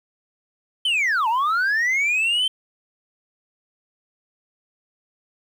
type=linear two-way sweep; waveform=sine; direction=down then up; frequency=3124 to 856 to 3124 Hz; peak=-15 dBFS; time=0.85-2.48 s; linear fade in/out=5 ms; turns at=1.28 s; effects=tanh soft clip ceiling -17 dBFS + 8-bit